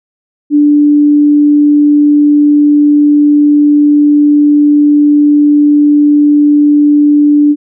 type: tone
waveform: sine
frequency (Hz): 293.7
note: D4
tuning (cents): 0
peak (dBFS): -3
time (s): 0.5-7.56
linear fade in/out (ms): 50
effects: none